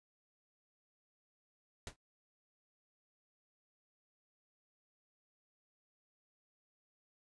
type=noise with exponential decay; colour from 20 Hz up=pink; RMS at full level=-40 dBFS; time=1.87-1.96 s; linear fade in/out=2 ms; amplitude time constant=19 ms; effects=noise-tail reverb RT60 0.1 s tail -19 dB re dry + resampled to 22050 Hz